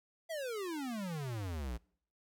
square exponential sweep, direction down, 680 to 55 Hz, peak -38 dBFS, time 0.29-1.78 s, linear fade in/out 20 ms, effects noise-tail reverb RT60 0.6 s tail -25 dB re dry

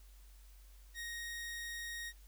sawtooth tone, 1871 Hz, A#6, 6 cents sharp, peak -38 dBFS, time 0.94-2.13 s, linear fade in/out 50 ms, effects added 48 Hz sine -55 dBFS peak until 2.27 s + white hiss -67 dBFS RMS until 2.27 s

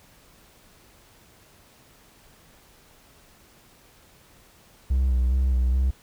triangle tone with vibrato, 63.8 Hz, C2, 43 cents flat, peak -16 dBFS, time 4.9-5.91 s, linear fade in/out 10 ms, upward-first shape square, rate 2.4 Hz, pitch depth 38 cents each way, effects tanh soft clip ceiling -12 dBFS + pink hiss -55 dBFS RMS until 6.02 s

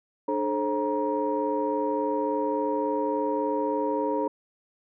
sine tone cluster, 297.5 / 430.5 / 534 / 945 Hz, D4 / A4 / C5 / A#5, +22 / -38 / +35 / +23 cents, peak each -29 dBFS, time 0.28-4.28 s, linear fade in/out 5 ms, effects tanh soft clip ceiling -14 dBFS

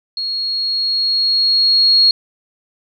sine tone with level ramp, 4300 Hz, C8, 47 cents sharp, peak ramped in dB -19 to -7 dBFS, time 0.17-2.11 s, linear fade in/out 2 ms, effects none

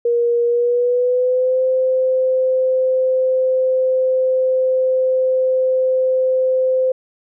sine tone with pitch glide, 474.2 to 517.1 Hz, A#4 to C5, +30 to -20 cents, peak -13 dBFS, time 0.05-6.92 s, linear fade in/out 5 ms, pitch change +150 cents, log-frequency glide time 0.45-1.62 s, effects none

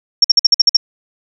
sine tone bursts, 5500 Hz, F8, 27 cents flat, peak -4 dBFS, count 8, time 0.22-0.769 s, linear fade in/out 5 ms, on 24 ms, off 51 ms, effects none

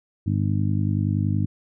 harmonic tone, 50.6 Hz, G#1, 44 cents flat, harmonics 2 / 3 / 4 / 5 / 6, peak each -22 / -26 / -28 / -30 / -32 dBFS, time 0.26-1.46 s, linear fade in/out 10 ms, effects none

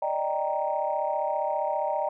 sine chord, Eb major seventh, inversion third, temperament equal, 587.3 / 622.3 / 784 / 932.3 Hz, D5 / Eb5 / G5 / Bb5, 0 / 0 / 0 / 0 cents, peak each -30 dBFS, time 0.02-2.09 s, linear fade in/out 5 ms, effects tanh soft clip ceiling -15 dBFS

